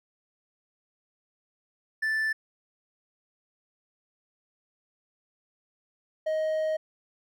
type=tone pair in turn; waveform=triangle; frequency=1760 / 627.1 Hz; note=A6 / D#5; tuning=0 / +13 cents; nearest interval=octave + tritone; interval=1787 cents; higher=first; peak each=-23 dBFS; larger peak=neither; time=2.02-2.33 / 6.26-6.77 s; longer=second; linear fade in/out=10 ms; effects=none